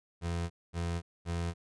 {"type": "tone bursts", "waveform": "30% pulse", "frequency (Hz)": 85.3, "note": "F2", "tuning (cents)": -40, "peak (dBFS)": -29, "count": 3, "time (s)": [0.21, 1.54], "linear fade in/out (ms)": 50, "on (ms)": 290, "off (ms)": 230, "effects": ["resampled to 22050 Hz"]}